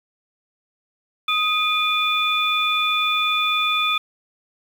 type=tone cluster; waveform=sine; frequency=1251 / 2429 / 3492 Hz; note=D#6 / D#7 / A7; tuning=+9 / -42 / -14 cents; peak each=-22 dBFS; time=1.28-3.98 s; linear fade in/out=5 ms; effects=7-bit